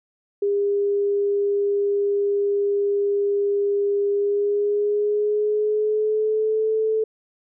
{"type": "tone with pitch glide", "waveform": "sine", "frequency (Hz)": [404.1, 438.1], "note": ["G#4", "A4"], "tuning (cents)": [-47, -7], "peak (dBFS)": -18, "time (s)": [0.42, 7.04], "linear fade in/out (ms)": 5, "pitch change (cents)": 140, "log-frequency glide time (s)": [4.11, 6.72], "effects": []}